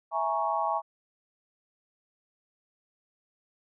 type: chord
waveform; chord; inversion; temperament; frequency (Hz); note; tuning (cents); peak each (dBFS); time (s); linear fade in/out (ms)
sine; A# half-diminished seventh; second; equal with one note detuned; 659.3 / 830.6 / 935.6 / 1108.7; E5 / G#5 / A#5 / C#6; 0 / 0 / +6 / 0; -32 / -30 / -32 / -31; 0.11-0.82; 50
effects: none